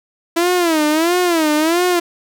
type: tone with vibrato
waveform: sawtooth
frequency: 329.6 Hz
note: E4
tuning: in tune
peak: -9 dBFS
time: 0.36-2 s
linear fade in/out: 10 ms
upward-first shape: sine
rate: 1.5 Hz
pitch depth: 160 cents each way
effects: none